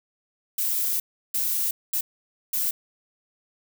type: noise bursts at uneven times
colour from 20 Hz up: violet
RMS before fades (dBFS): -25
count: 4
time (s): 0.58-1 / 1.34-1.71 / 1.93-2.01 / 2.53-2.71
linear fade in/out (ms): 5
effects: none